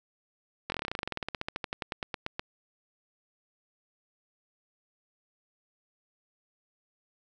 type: slowing click train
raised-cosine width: 0.3 ms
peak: -16 dBFS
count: 29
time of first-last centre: 0.7-2.395 s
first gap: 21 ms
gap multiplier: 1.07
effects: none